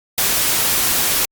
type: noise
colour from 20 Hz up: white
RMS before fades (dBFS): -17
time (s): 0.18-1.25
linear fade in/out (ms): 0
effects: Opus 48 kbps